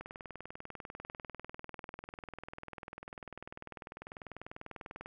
click train, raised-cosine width 0.5 ms, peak -29 dBFS, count 103, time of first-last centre 0.01-5.06 s, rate 20.2 Hz, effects none

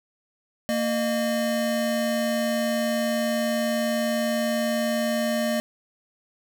square tone pair together, 230 / 610 Hz, A#3 / D#5, -23 / -34 cents, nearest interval octave + perfect fourth, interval 1689 cents, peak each -26 dBFS, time 0.69-5.6 s, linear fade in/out 0 ms, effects none

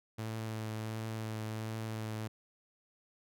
sawtooth tone with vibrato, 110.2 Hz, A2, 3 cents sharp, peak -33 dBFS, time 0.18-2.28 s, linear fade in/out 10 ms, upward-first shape triangle, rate 1.4 Hz, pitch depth 19 cents each way, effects none

